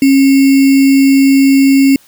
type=tone with sample-and-hold; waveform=sine; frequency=272.2 Hz; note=C#4; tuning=31 cents flat; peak=-4 dBFS; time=0.02-1.96 s; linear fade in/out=2 ms; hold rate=2450 Hz; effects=white hiss -46 dBFS RMS until 2.07 s